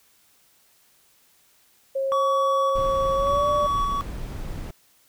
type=tone with pitch glide; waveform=sine; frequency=540 to 588.9 Hz; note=C#5 to D5; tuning=-45 to +5 cents; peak=-22 dBFS; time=1.95-3.67 s; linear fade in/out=10 ms; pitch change=+150 cents; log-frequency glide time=3.15-3.48 s
type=tone with tremolo; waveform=triangle; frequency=1130 Hz; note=C#6; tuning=33 cents sharp; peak=-19 dBFS; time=2.12-4.01 s; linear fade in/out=0 ms; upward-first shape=square; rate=0.87 Hz; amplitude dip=25%
type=noise; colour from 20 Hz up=brown; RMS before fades=-32 dBFS; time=2.75-4.71 s; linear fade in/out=5 ms
effects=white hiss -60 dBFS RMS until 5.08 s